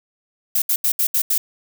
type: noise bursts at uneven times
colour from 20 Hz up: violet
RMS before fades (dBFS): -18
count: 6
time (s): 0.55-0.62 / 0.69-0.76 / 0.84-0.92 / 0.99-1.07 / 1.14-1.22 / 1.3-1.38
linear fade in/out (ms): 5
effects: none